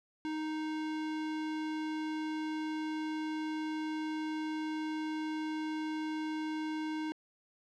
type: tone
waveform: square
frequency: 311.1 Hz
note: D#4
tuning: in tune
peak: -35 dBFS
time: 0.25-7.12 s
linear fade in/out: 0 ms
effects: low-pass 4000 Hz 12 dB/octave + 12-bit